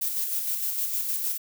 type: noise with tremolo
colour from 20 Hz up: violet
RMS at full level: -27 dBFS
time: 0.01-1.38 s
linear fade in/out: 10 ms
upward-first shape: square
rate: 6.5 Hz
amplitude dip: 35%
effects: none

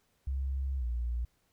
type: tone with pitch glide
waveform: sine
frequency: 67.1 to 59.44 Hz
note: C2 to A#1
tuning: +44 to +34 cents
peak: -30 dBFS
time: 0.27-1.25 s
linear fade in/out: 5 ms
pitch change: -210 cents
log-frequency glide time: 0.78-0.84 s
effects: pink hiss -73 dBFS RMS until 1.52 s

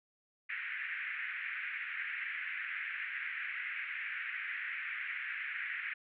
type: band-pass noise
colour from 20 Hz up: pink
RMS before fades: -40 dBFS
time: 0.49-5.94 s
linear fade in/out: 10 ms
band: 1600 to 2400 Hz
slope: 48 dB/octave
effects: none

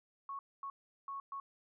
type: tone bursts at uneven times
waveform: sine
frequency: 1104 Hz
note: C#6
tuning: 7 cents flat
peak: -40 dBFS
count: 4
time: 0.29-0.39 / 0.63-0.7 / 1.08-1.2 / 1.32-1.4 s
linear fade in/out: 2 ms
effects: none

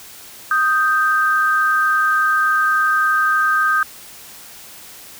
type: tone pair together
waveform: sine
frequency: 1244.5 / 1568 Hz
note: D#6 / G6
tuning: 0 / 0 cents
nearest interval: major third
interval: 400 cents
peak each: -16 dBFS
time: 0.51-3.83 s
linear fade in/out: 2 ms
effects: white hiss -39 dBFS RMS until 5.19 s

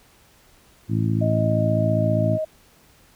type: harmonic tone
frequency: 55 Hz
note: A1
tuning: in tune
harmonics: 2 / 3 / 4 / 5 / 6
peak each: -21 / -25 / -27 / -29 / -31 dBFS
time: 0.88-2.39 s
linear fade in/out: 50 ms
type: tone with vibrato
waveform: sine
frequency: 624 Hz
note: D#5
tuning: 5 cents sharp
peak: -22 dBFS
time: 1.21-2.45 s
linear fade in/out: 10 ms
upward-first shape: sine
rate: 1.9 Hz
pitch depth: 9 cents each way
effects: pink hiss -55 dBFS RMS until 3.15 s

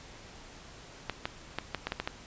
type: clicks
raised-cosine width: 0.3 ms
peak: -15 dBFS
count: 8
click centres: 1.097 / 1.255 / 1.586 / 1.747 / 1.87 / 1.921 / 2 / 2.075 s
effects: pink hiss -50 dBFS RMS until 2.26 s + resampled to 16000 Hz

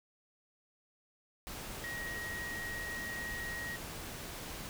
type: tone in noise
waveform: sine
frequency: 1891 Hz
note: A#6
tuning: 24 cents sharp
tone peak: -39 dBFS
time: 1.84-3.76 s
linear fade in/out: 0 ms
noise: pink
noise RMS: -44 dBFS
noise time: 1.47-4.69 s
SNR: +2 dB
effects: none

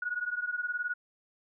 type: beating tone pair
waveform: sine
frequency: 1451 / 1470 Hz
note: F#6 / F#6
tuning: -34 / -12 cents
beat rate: 19 Hz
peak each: -33 / -35 dBFS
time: 0.02-0.94 s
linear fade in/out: 5 ms
effects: none

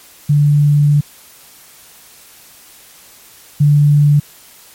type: tone pair in turn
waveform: sine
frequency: 146.2 / 146.2 Hz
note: D3 / D3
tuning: -7 / -7 cents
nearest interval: unison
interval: 0 cents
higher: neither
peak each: -7 / -6 dBFS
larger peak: second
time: 0.29-1.01 / 3.6-4.2 s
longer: first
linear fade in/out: 10 ms
effects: white hiss -42 dBFS RMS until 4.74 s + MP3 64 kbps

